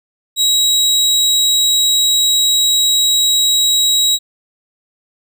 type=tone; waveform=30% pulse; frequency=3842 Hz; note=B7; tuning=48 cents flat; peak=-8 dBFS; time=0.36-4.19 s; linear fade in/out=50 ms; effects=none